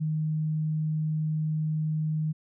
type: tone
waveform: sine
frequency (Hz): 155.4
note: D#3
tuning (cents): -2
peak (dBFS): -25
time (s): 0-2.33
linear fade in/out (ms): 20
effects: none